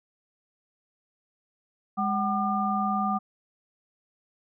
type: tone cluster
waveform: sine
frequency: 204.9 / 756 / 1203 Hz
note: G#3 / F#5 / D6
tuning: -23 / +37 / +41 cents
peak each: -28 dBFS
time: 1.97-3.19 s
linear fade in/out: 20 ms
effects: none